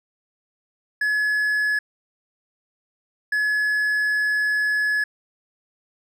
triangle tone bursts at uneven times, 1700 Hz, G#6, 40 cents sharp, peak -17 dBFS, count 2, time 1.01-1.79 / 3.32-5.04 s, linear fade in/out 5 ms, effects none

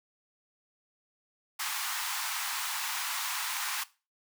pink high-pass noise, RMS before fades -34 dBFS, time 1.59-3.84 s, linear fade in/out 10 ms, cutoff 860 Hz, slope 48 dB/octave, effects noise-tail reverb RT60 0.3 s tail -18 dB re dry

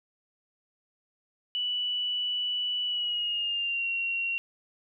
sine tone with pitch glide, 2960 to 2746 Hz, F#7 to F7, 0 to -30 cents, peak -27 dBFS, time 1.55-4.38 s, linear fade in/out 0 ms, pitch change -130 cents, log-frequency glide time 2.85-3.87 s, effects none

